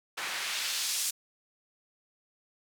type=noise with band-pass filter sweep; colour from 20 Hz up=white; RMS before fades=-33 dBFS; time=0.17-1.11 s; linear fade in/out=10 ms; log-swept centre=1400 to 7100 Hz; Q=0.91; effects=none